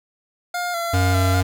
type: tone with vibrato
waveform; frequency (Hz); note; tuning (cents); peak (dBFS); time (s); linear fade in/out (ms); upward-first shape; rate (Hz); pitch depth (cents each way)
25% pulse; 694; F5; -11; -19; 0.54-1.41; 5; square; 2.5; 34
type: tone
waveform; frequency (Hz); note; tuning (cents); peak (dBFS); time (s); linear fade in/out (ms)
square; 92.5; F#2; 0; -17; 0.93-1.43; 10
effects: none